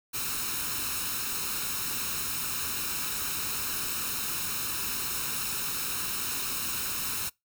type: noise with comb filter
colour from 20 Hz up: white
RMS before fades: -32 dBFS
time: 0.13-7.3 s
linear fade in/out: 20 ms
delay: 0.75 ms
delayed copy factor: +0.65
effects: noise-tail reverb RT60 0.2 s tail -25 dB re dry